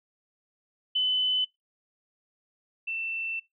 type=tone pair in turn; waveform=sine; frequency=3019 / 2677 Hz; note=F#7 / E7; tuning=+34 / +26 cents; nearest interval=major second; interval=208 cents; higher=first; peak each=-22 / -29 dBFS; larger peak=first; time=0.95-1.45 / 2.87-3.4 s; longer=second; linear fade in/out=10 ms; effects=noise-tail reverb RT60 0.2 s tail -24 dB re dry